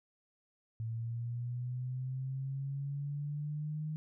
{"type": "linear sweep", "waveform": "sine", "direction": "up", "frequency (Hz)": [112.3, 155.2], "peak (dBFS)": -35, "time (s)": [0.8, 3.96], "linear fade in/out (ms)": 0, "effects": []}